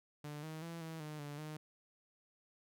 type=tone with pitch steps; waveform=sawtooth; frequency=148.3 / 157.7 / 167.2 / 161.7 / 152.2 / 145.5 / 153.5 Hz; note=D3 / D#3 / E3 / E3 / D#3 / D3 / D#3; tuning=+17 / +24 / +25 / -33 / -38 / -16 / -23 cents; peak=-40 dBFS; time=0.24-1.57 s; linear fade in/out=5 ms; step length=190 ms; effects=none